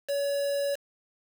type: tone with quantisation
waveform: triangle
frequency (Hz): 565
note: C#5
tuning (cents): +33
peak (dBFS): -24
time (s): 0.08-0.76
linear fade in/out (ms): 20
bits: 6
effects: none